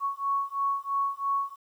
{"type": "beating tone pair", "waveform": "sine", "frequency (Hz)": [1108.7, 1111.7], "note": ["C#6", "C#6"], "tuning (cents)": [0, 5], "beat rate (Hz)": 3, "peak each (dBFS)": -29, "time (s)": [0, 1.56], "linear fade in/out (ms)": 50, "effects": ["10-bit"]}